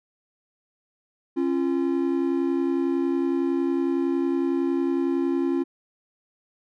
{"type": "tone pair together", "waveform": "triangle", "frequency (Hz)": [273, 343.9], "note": ["C#4", "F4"], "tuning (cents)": [-26, -27], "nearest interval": "major third", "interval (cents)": 399, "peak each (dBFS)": -22, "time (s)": [1.36, 5.64], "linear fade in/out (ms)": 20, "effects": []}